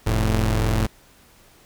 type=tone pair together; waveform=sawtooth; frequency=43.65 / 110 Hz; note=F1 / A2; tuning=0 / 0 cents; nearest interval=octave + major third; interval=1600 cents; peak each=-17 dBFS; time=0.06-0.87 s; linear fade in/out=10 ms; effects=pink hiss -53 dBFS RMS until 1.65 s